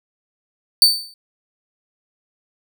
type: tone with exponential decay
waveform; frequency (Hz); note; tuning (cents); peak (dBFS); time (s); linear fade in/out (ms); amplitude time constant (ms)
40% pulse; 4553; C#8; +45; -4; 0.82-1.14; 1; 68
effects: none